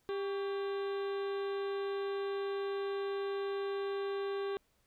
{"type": "harmonic tone with a mistuned harmonic", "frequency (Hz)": 397, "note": "G4", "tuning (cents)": 22, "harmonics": [1, 2, 3, 4, 5, 6, 7, 8, 9, 10], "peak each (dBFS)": [-34, -48, -46, -50, -57, -58, -57, -59, -56, -59], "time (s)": [0.09, 4.57], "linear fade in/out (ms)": 0, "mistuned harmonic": 3, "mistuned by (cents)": -84, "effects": ["pink hiss -74 dBFS RMS until 4.86 s"]}